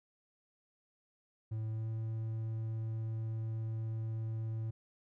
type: tone with pitch glide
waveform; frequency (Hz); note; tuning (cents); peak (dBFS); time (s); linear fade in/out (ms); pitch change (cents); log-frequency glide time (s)
triangle; 110 to 111.47; A2 to A2; 0 to +23; -33; 1.51-4.71; 10; +23; 1.7-1.88
effects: none